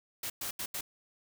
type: noise bursts at uneven times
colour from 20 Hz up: white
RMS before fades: -37 dBFS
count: 4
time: 0.23-0.3 / 0.41-0.51 / 0.59-0.66 / 0.74-0.81 s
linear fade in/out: 5 ms
effects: none